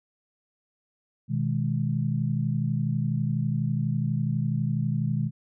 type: chord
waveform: sine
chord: G# minor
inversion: first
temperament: equal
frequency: 123.47 / 155.56 / 207.7 Hz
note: B2 / D#3 / G#3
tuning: 0 / 0 / 0 cents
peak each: -27 / -27 / -30 dBFS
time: 1.28-5.31 s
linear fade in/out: 50 ms
effects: none